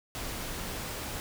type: noise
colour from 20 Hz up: pink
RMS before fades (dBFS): -37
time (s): 0.15-1.2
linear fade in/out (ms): 0
effects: none